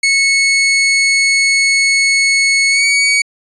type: tone with pitch glide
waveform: sawtooth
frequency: 2200 to 2251 Hz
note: C#7 to C#7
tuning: -14 to +26 cents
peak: -6 dBFS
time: 0.03-3.22 s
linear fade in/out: 5 ms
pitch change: +40 cents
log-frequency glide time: 2.7-2.85 s
effects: resampled to 22050 Hz